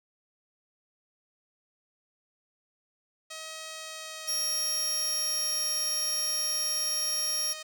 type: tone with pitch glide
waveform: 5% pulse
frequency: 635 to 623 Hz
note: D#5 to D#5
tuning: +35 to +2 cents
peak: -27 dBFS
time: 3.3-7.63 s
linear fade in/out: 10 ms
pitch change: -33 cents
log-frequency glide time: 3.69-5.67 s
type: tone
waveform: sawtooth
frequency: 5588 Hz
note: F8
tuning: in tune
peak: -25 dBFS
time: 4.27-7.54 s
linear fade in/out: 20 ms
effects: none